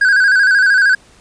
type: tone with vibrato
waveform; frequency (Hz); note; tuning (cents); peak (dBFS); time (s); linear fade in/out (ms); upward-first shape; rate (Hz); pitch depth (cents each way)
triangle; 1568; G6; 0; -6; 0.01-0.95; 5; square; 13; 64
effects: pink hiss -47 dBFS RMS until 1.2 s + resampled to 22050 Hz